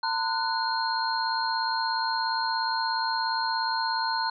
sine tone cluster, 902 / 1019 / 1475 / 4211 Hz, A5 / C6 / F#6 / C8, +43 / -46 / -6 / +10 cents, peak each -28 / -32 / -32 / -31 dBFS, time 0.03-4.3 s, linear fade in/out 5 ms, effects none

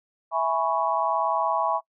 sine chord, C# minor seventh, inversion first, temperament equal, 659.3 / 830.6 / 987.8 / 1108.7 Hz, E5 / G#5 / B5 / C#6, 0 / 0 / 0 / 0 cents, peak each -27 dBFS, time 0.31-1.81 s, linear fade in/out 50 ms, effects noise-tail reverb RT60 0.1 s tail -24 dB re dry

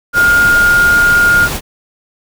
sine tone in noise, 1418 Hz, F6, 26 cents sharp, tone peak -6 dBFS, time 0.13-1.49 s, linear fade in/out 50 ms, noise pink, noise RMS -19 dBFS, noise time 0.13-1.61 s, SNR +10 dB, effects none

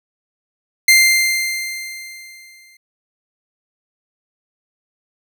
sawtooth tone with exponential decay, 2093 Hz, C7, in tune, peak -3 dBFS, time 0.88-2.77 s, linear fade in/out 5 ms, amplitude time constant 410 ms, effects none

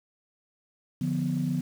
sine chord, B diminished, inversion first, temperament equal, 146.83 / 174.61 / 246.9 Hz, D3 / F3 / B3, 0 / 0 / 0 cents, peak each -29 dBFS, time 1.01-1.61 s, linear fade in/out 5 ms, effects tanh soft clip ceiling -17 dBFS + 8-bit

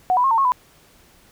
sine tone with pitch steps, 738 / 989 / 1076 / 908 / 1089 / 998 Hz, F#5 / B5 / C6 / A#5 / C#6 / B5, -5 / +2 / +48 / -46 / -31 / +18 cents, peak -14 dBFS, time 0.1-0.52 s, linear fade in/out 0 ms, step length 70 ms, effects pink hiss -53 dBFS RMS until 1.31 s

